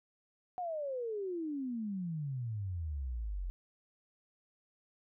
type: exponential sweep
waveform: sine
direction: down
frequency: 740 to 42.41 Hz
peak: -35 dBFS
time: 0.58-3.5 s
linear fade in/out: 0 ms
effects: none